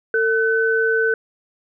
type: tone pair together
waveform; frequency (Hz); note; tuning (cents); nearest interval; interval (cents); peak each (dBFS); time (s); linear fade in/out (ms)
sine; 449.6 / 1512.3; A4 / F#6; +37 / +37; octave + major sixth; 2100; -18; 0.14-1.14; 2
effects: none